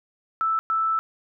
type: tone bursts at uneven times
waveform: sine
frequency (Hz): 1318.5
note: E6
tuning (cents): 0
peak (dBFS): -20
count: 2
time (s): 0.41-0.59 / 0.7-0.99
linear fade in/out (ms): 0
effects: none